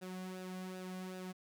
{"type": "tone with flanger", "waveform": "sawtooth", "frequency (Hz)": 185, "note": "F#3", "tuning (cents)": 0, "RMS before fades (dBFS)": -45, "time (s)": [0.01, 1.33], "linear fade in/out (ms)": 20, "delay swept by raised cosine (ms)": [0.92, 2.32], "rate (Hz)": 2.6, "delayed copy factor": -0.6, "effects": []}